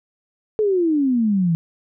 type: exponential sweep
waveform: sine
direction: down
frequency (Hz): 440 to 160.7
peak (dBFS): -15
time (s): 0.59-1.55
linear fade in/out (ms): 0
effects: none